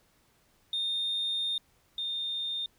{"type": "tone pair in turn", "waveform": "sine", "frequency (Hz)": [3651, 3637], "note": ["A#7", "A#7"], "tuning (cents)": [-37, -43], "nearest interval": "unison", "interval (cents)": 6, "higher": "first", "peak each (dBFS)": [-27, -30], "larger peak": "first", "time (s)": [[0.73, 1.58], [1.98, 2.66]], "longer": "first", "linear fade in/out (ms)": 2, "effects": ["tanh soft clip ceiling -25 dBFS", "pink hiss -67 dBFS RMS until 2.78 s"]}